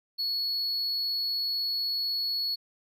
triangle tone, 4378 Hz, C#8, 22 cents flat, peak -26 dBFS, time 0.18-2.56 s, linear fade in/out 20 ms, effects none

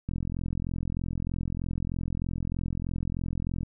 click train, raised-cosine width 5 ms, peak -19 dBFS, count 154, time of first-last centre 0.09-3.632 s, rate 43.2 Hz, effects none

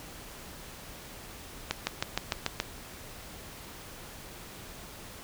accelerating click train, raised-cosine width 0.2 ms, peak -10 dBFS, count 7, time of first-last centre 1.71-2.601 s, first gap 160 ms, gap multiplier 0.97, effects pink hiss -46 dBFS RMS until 5.23 s

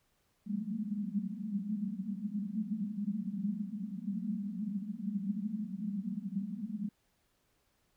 pink band-pass noise, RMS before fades -37 dBFS, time 0.46-6.89 s, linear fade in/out 10 ms, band 190 to 220 Hz, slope 96 dB/octave, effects pink hiss -75 dBFS RMS until 7.96 s

